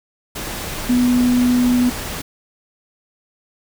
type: tone in noise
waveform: sine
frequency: 246.9 Hz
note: B3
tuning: in tune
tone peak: -12 dBFS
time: 0.89-1.9 s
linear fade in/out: 10 ms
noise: pink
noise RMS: -27 dBFS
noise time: 0.35-2.22 s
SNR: +12 dB
effects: none